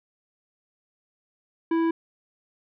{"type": "tone with tanh clipping", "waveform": "sine", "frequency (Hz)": 329.6, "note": "E4", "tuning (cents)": 0, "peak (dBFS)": -22, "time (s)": [1.71, 1.91], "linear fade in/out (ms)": 5, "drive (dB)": 12, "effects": []}